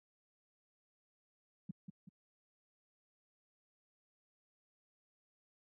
sine tone with echo, 181.9 Hz, F#3, 29 cents flat, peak -38 dBFS, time 1.69-1.71 s, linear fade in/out 5 ms, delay 190 ms, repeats 2, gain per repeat -6 dB, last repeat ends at 2.09 s, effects high-pass 100 Hz 12 dB/octave

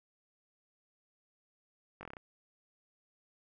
slowing click train, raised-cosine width 0.5 ms, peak -30 dBFS, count 7, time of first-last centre 2.01-2.168 s, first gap 20 ms, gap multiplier 1.11, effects none

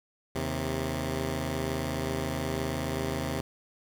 10% pulse tone pair together, 79 / 132.4 Hz, D#2 / C3, +27 / +21 cents, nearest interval major sixth, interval 894 cents, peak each -24 dBFS, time 0.35-3.41 s, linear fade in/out 5 ms, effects none

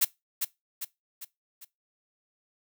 blue noise with echo, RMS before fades -22 dBFS, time 0.01-0.05 s, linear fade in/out 10 ms, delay 400 ms, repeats 4, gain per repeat -6 dB, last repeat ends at 1.65 s, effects noise-tail reverb RT60 0.2 s tail -20 dB re dry

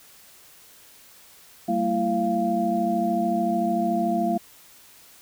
sine tone cluster, 194.1 / 227.6 / 335.2 / 692 Hz, G3 / A#3 / E4 / F5, -17 / -41 / +29 / -16 cents, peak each -28 / -26 / -28 / -24 dBFS, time 1.68-4.38 s, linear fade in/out 10 ms, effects white hiss -51 dBFS RMS until 5.21 s

